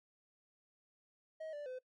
triangle tone with pitch steps, 633 / 586 / 510 Hz, D#5 / D5 / C5, +30 / -4 / -44 cents, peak -40 dBFS, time 1.4-1.79 s, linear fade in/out 10 ms, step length 130 ms, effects noise-tail reverb RT60 0.1 s tail -22 dB re dry + MP3 48 kbps

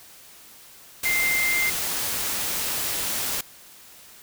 sine tone in noise, 2093 Hz, C7, in tune, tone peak -21 dBFS, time 1.05-1.7 s, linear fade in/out 5 ms, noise white, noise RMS -27 dBFS, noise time 1.03-3.41 s, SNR +3 dB, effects white hiss -48 dBFS RMS until 4.22 s

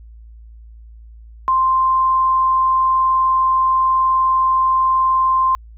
sine tone, 1046.5 Hz, C6, in tune, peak -12 dBFS, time 1.48-5.55 s, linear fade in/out 0 ms, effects added 56 Hz sine -37 dBFS peak until 5.77 s

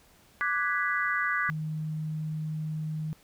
sine chord, G# half-diminished seventh, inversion second, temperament equal, 1174.7 / 1480 / 1661.2 / 1975.5 Hz, D6 / F#6 / G#6 / B6, 0 / 0 / 0 / 0 cents, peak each -31 dBFS, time 0.41-1.5 s, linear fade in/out 0 ms
sine tone, 155.56 Hz, D#3, in tune, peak -30 dBFS, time 1.49-3.13 s, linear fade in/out 0 ms
effects pink hiss -60 dBFS RMS until 3.23 s

